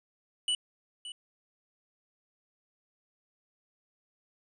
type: tone with echo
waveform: square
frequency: 2960 Hz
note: F#7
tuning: in tune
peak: -27 dBFS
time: 0.48-0.55 s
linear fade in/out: 2 ms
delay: 570 ms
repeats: 1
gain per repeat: -13 dB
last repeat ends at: 1.12 s
effects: resampled to 24000 Hz